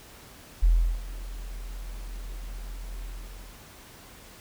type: tone with ADSR envelope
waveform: sine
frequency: 42.11 Hz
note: E1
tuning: 38 cents sharp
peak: -14 dBFS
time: 0.62-3.64 s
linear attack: 18 ms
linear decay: 360 ms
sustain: -20 dB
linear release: 540 ms
effects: tanh soft clip ceiling -11 dBFS + pink hiss -49 dBFS RMS until 4.4 s